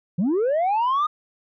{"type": "linear sweep", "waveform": "sine", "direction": "up", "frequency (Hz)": [155.9, 1244.5], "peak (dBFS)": -16, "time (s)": [0.18, 1.07], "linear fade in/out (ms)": 10, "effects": ["tanh soft clip ceiling -17 dBFS"]}